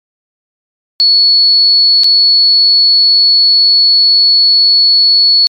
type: tone with dropouts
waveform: sine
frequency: 4402 Hz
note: C#8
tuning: 13 cents flat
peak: -4 dBFS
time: 1-5.47 s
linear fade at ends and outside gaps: 0 ms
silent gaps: 2.035-2.043 s
effects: MP3 96 kbps